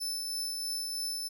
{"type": "tone with tremolo", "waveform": "sawtooth", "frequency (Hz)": 5274, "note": "E8", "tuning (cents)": 0, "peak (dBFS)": -29, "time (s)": [0, 1.29], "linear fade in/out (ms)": 20, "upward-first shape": "triangle", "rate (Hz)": 3.1, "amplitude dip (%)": 30, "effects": []}